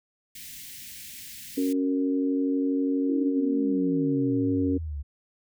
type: band-stop noise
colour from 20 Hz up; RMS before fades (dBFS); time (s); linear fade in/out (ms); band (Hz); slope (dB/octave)
white; -42; 0.35-1.73; 5; 280 to 1800; 48
type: harmonic tone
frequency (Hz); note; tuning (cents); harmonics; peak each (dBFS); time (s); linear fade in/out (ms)
92.3; F#2; -4; 3 / 4 / 5; -23 / -34 / -32; 1.57-4.78; 10
type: exponential sweep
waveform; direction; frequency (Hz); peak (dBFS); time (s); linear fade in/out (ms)
sine; down; 339.5 to 68.3; -30; 3.08-5.03; 20
effects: none